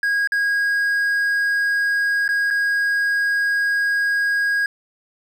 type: tone with dropouts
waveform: triangle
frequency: 1640 Hz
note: G#6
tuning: 22 cents flat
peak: -15 dBFS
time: 0.03-4.66 s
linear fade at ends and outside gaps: 2 ms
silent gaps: 0.274-0.32 / 2.279-2.289 / 2.504-2.508 s
effects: none